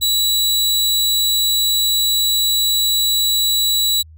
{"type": "tone", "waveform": "sawtooth", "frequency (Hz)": 3922, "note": "B7", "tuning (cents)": -13, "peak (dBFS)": -11, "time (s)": [0.01, 4.03], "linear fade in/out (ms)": 20, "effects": ["added 79 Hz sine -39 dBFS peak until 4.17 s"]}